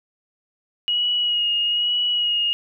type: tone with vibrato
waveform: sine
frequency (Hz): 2893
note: F#7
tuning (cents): -40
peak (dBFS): -18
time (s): 0.88-2.53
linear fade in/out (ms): 0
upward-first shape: sine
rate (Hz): 1.1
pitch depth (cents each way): 24
effects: none